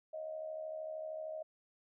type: tone with amplitude modulation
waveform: sine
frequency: 629 Hz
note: D#5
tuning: 19 cents sharp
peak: -37 dBFS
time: 0.13-1.43 s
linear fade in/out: 10 ms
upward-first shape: sine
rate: 73.1 Hz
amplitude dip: 60%
effects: none